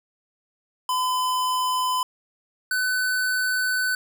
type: tone pair in turn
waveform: square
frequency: 1013 / 1505.8 Hz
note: B5 / F#6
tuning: +44 / +30 cents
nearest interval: perfect fifth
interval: 686 cents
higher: second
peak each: -22 dBFS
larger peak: neither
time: 0.89-2.03 / 2.71-3.95 s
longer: second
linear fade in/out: 2 ms
effects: none